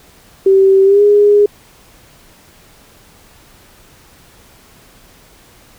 sine tone with pitch glide, 386.5 to 411.9 Hz, G4 to G#4, -24 to -14 cents, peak -5 dBFS, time 0.46-1.46 s, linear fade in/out 5 ms, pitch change +110 cents, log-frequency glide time 0.84-1.02 s, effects pink hiss -45 dBFS RMS until 5.78 s

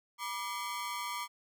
sawtooth ring-modulated tone, 1077 Hz, C6, 50 cents sharp, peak -29 dBFS, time 0.18-1.28 s, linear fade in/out 50 ms, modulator 107 Hz, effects none

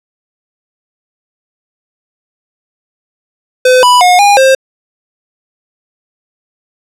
square tone with pitch steps, 508 / 988 / 721 / 813 / 530 Hz, B4 / B5 / F#5 / G#5 / C5, +49 / 0 / -45 / -37 / +22 cents, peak -4 dBFS, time 3.65-4.55 s, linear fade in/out 5 ms, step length 180 ms, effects low-pass 10000 Hz 12 dB/octave

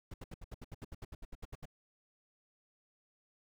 brown noise bursts, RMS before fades -44 dBFS, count 16, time 0.11-1.655 s, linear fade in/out 5 ms, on 30 ms, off 71 ms, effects none

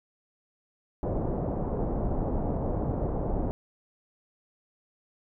pink low-pass noise, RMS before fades -29 dBFS, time 1.03-3.51 s, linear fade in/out 0 ms, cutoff 770 Hz, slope 24 dB/octave, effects none

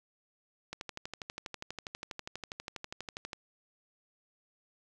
click train, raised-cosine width 0.2 ms, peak -22 dBFS, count 33, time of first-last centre 0.73-3.332 s, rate 12.3 Hz, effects none

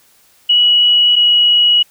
sine tone pair in turn, 2926 / 2914 Hz, F#7 / F#7, -20 / -27 cents, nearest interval unison, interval 7 cents, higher first, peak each -7 dBFS, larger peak neither, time 0.49-1.16 / 1.16-1.83 s, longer neither, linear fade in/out 10 ms, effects white hiss -51 dBFS RMS until 1.9 s

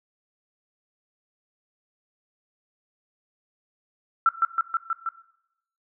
sine tone with echo, 1342 Hz, E6, 31 cents sharp, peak -14 dBFS, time 4.26-4.29 s, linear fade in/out 2 ms, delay 160 ms, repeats 5, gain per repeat -2 dB, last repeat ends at 5.09 s, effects noise-tail reverb RT60 0.8 s tail -17 dB re dry

